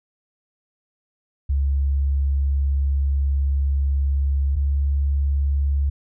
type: tone pair in turn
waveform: sine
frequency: 69.3 / 70.11 Hz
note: C#2 / C#2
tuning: 0 / +20 cents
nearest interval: unison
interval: 20 cents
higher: second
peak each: -17 dBFS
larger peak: neither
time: 1.49-4.56 / 4.56-5.9 s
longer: first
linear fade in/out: 10 ms
effects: none